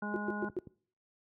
harmonic tone, 207.7 Hz, G#3, in tune, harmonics 1 / 2 / 3 / 4 / 5 / 7, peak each -37 / -46 / -47 / -44 / -46 / -41 dBFS, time 0.02-0.49 s, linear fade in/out 5 ms
sine tone bursts, 362.8 Hz, F#4, 34 cents flat, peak -30 dBFS, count 4, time 0.14-0.588 s, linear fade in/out 0 ms, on 22 ms, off 120 ms
clicks, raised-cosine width 3 ms, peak -34 dBFS, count 2, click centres 0.498 / 0.672 s
effects noise-tail reverb RT60 0.5 s tail -22 dB re dry + high-pass 80 Hz 12 dB/octave

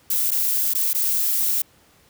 violet noise with dropouts, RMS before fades -21 dBFS, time 0.1-1.62 s, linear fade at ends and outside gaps 5 ms, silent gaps 0.308-0.315 / 0.737-0.749 / 0.933-0.947 s, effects pink hiss -56 dBFS RMS until 2.09 s + high-pass 60 Hz 12 dB/octave

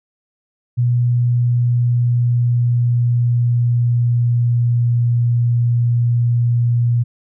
sine tone with pitch glide, 121.5 to 119.41 Hz, B2 to A#2, -28 to +42 cents, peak -12 dBFS, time 0.77-7.04 s, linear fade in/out 20 ms, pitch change -30 cents, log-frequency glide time 0.9-5.14 s, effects none

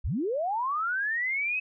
sine linear sweep, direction up, 32.82 to 2578 Hz, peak -26 dBFS, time 0.04-1.6 s, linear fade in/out 10 ms, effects none

